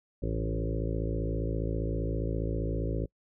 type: harmonic tone with a mistuned harmonic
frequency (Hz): 55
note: A1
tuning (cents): 0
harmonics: 1 / 2 / 3 / 5 / 6 / 7 / 8 / 9 / 10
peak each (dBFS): -32 / -35 / -37 / -39 / -40 / -40 / -41 / -42 / -42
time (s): 0.22-3.06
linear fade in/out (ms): 10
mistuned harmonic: 2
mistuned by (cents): -22
effects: noise-tail reverb RT60 0.1 s tail -25 dB re dry